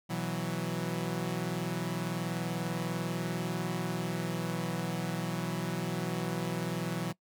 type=chord; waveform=sawtooth; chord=B suspended fourth; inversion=none; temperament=equal; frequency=123.47 / 164.81 / 185 Hz; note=B2 / E3 / F#3; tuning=0 / 0 / 0 cents; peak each=-35 / -31 / -32 dBFS; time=0.09-7.13 s; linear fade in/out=20 ms; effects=noise-tail reverb RT60 0.1 s tail -22 dB re dry